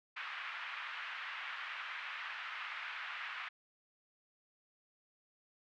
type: band-pass noise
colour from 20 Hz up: pink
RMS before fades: -44 dBFS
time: 0.16-3.49 s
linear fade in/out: 10 ms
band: 1200 to 2800 Hz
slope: 24 dB/octave
effects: none